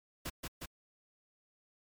pink noise with echo, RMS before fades -39 dBFS, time 0.25-0.3 s, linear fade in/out 10 ms, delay 180 ms, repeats 2, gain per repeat -2 dB, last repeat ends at 0.66 s, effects MP3 96 kbps

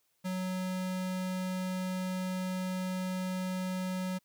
square tone, 185 Hz, F#3, in tune, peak -33 dBFS, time 0.24-4.19 s, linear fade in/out 20 ms, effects white hiss -75 dBFS RMS until 4.24 s

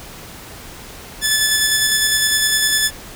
10% pulse tone with tremolo, 1735 Hz, A6, 25 cents flat, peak -4 dBFS, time 1.21-2.91 s, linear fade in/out 50 ms, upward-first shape square, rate 9.9 Hz, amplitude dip 25%, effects pink hiss -36 dBFS RMS until 3.15 s

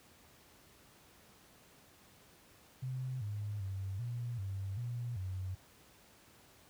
sine tone with pitch steps, 129.1 / 103.8 / 96.5 / 119.9 / 97.3 / 120.3 / 93.5 Hz, C3 / G#2 / G2 / A#2 / G2 / B2 / F#2, -23 / 0 / -27 / +49 / -12 / -45 / +19 cents, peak -36 dBFS, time 2.82-5.55 s, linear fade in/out 10 ms, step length 390 ms, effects pink hiss -62 dBFS RMS until 6.69 s + high-pass 60 Hz 12 dB/octave

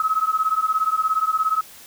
sine beating tone pair, 1275 / 1292 Hz, D#6 / E6, +42 / -35 cents, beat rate 17 Hz, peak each -21 dBFS, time 0-1.61 s, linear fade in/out 2 ms, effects white hiss -44 dBFS RMS until 1.86 s

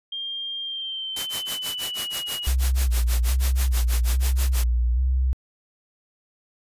sine tone with pitch glide, 3200 to 2901 Hz, G7 to F#7, +35 to -35 cents, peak -28 dBFS, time 0.12-2.47 s, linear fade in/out 5 ms, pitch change -170 cents, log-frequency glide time 0.62-2.19 s
white noise with tremolo, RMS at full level -29 dBFS, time 1.16-4.64 s, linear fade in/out 5 ms, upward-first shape sine, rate 6.2 Hz, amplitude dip 100%
sine tone with vibrato, 61.9 Hz, B1, 5 cents sharp, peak -18 dBFS, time 2.47-5.33 s, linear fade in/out 0 ms, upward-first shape square, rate 1.2 Hz, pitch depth 63 cents each way
effects resampled to 32000 Hz

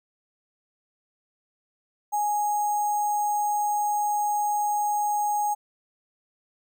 sine tone with sample-and-hold, 831 Hz, G#5, 1 cent sharp, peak -22 dBFS, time 2.12-5.55 s, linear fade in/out 20 ms, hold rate 7350 Hz, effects none

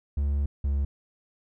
triangle tone pair in turn, 71.2 / 70.06 Hz, C#2 / C#2, +47 / +19 cents, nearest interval unison, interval 28 cents, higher first, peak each -21 dBFS, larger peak neither, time 0.17-0.46 / 0.64-0.85 s, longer first, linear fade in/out 5 ms, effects none

